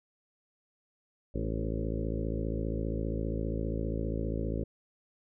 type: harmonic tone with a mistuned harmonic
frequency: 55 Hz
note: A1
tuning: in tune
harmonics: 1 / 2 / 3 / 4 / 5 / 6 / 7 / 8 / 9 / 10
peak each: -34 / -37 / -39 / -40 / -41 / -42 / -42 / -43 / -44 / -44 dBFS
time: 1.34-4.64 s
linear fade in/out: 10 ms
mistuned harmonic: 5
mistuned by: +33 cents
effects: none